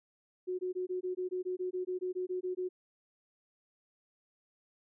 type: tone bursts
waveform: sine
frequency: 366.1 Hz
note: F#4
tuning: 18 cents flat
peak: -32 dBFS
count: 16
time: 0.47-2.69 s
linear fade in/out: 20 ms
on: 120 ms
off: 20 ms
effects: none